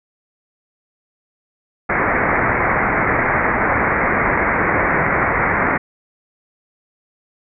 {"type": "low-pass noise", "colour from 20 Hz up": "white", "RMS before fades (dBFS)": -17, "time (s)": [1.89, 5.78], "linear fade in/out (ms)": 10, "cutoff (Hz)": 2200, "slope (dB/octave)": 96, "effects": []}